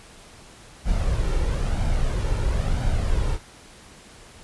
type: noise with flanger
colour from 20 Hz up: brown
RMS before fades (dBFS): -22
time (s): 0.84-3.39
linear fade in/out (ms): 50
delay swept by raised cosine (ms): 1.3 to 2.22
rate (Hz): 1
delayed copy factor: +0.5
effects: pink hiss -47 dBFS RMS until 4.43 s + resampled to 24000 Hz